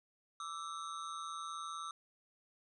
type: ring-modulated tone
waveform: square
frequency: 1244.5 Hz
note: D#6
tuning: in tune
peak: -39 dBFS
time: 0.4-1.91 s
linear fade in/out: 2 ms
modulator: 79.8 Hz
effects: resampled to 22050 Hz